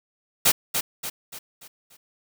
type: noise with echo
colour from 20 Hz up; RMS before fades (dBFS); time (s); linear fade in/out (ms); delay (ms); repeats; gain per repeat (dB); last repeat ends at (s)
white; -17; 0.45-0.52; 10; 290; 5; -7; 1.97
effects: none